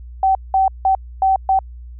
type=tone bursts at uneven times; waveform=sine; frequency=768 Hz; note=G5; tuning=36 cents flat; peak=-11 dBFS; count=5; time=0.23-0.35 / 0.54-0.68 / 0.85-0.95 / 1.22-1.36 / 1.49-1.59 s; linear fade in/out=2 ms; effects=added 60 Hz sine -32 dBFS peak until 1.99 s